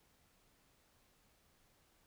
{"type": "silence", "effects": ["pink hiss -72 dBFS RMS until 2.06 s"]}